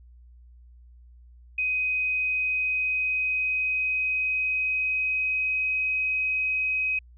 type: tone with pitch glide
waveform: sine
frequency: 2512 to 2528 Hz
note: D#7 to D#7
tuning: +16 to +27 cents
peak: -23 dBFS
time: 1.58-6.99 s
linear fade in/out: 5 ms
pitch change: +11 cents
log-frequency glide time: 2.07-5.77 s
effects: added 60 Hz sine -48 dBFS peak until 7.17 s